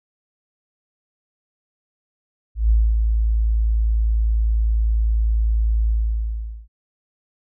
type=tone with ADSR envelope; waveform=sine; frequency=55 Hz; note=A1; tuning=in tune; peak=-11 dBFS; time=2.55-6.68 s; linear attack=150 ms; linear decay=240 ms; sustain=-4 dB; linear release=790 ms; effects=none